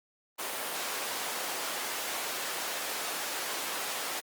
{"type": "high-pass noise", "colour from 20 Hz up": "pink", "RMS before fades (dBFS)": -35, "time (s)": [0.38, 4.21], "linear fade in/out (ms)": 20, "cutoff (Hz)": 550, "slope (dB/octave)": 12, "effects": ["Opus 32 kbps"]}